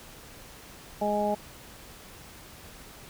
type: harmonic tone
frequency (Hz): 207.7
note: G#3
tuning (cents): 0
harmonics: 1 / 2 / 3 / 4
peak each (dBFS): -31 / -33 / -28 / -29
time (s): 1.01-1.35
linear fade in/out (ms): 10
effects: pink hiss -48 dBFS RMS until 3.09 s